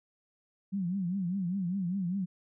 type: tone with vibrato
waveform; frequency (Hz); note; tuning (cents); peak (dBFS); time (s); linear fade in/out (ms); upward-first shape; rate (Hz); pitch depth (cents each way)
sine; 185; F#3; 0; -29; 0.72-2.26; 20; triangle; 5; 170
effects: none